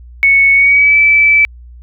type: tone with pitch glide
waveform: sine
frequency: 2213 to 2312 Hz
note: C#7 to D7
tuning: -3 to -28 cents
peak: -5 dBFS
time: 0.23-1.45 s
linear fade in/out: 0 ms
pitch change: +75 cents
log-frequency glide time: 0.53-0.97 s
effects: added 60 Hz sine -32 dBFS peak until 1.82 s